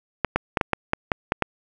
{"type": "clicks", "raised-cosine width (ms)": 0.5, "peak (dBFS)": -4, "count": 9, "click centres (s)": [0.247, 0.36, 0.572, 0.612, 0.733, 0.934, 1.118, 1.321, 1.423], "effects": []}